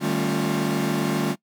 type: tone cluster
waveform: 45% pulse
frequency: 151.7 / 196.2 / 223.7 / 275.8 / 353.4 Hz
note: D#3 / G3 / A3 / C#4 / F4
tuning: -44 / +2 / +29 / -9 / +21 cents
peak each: -28 dBFS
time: 0-1.36 s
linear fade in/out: 50 ms
effects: noise-tail reverb RT60 0.1 s tail -22 dB re dry